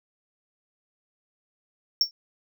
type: tone with exponential decay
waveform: triangle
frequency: 5470 Hz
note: F8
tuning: 37 cents flat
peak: -13 dBFS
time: 2.01-2.11 s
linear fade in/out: 1 ms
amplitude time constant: 21 ms
effects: none